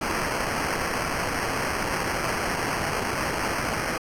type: noise with sample-and-hold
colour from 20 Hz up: violet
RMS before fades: -27 dBFS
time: 0.01-3.98 s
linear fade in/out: 5 ms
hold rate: 3675 Hz
effects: low-pass 12000 Hz 12 dB/octave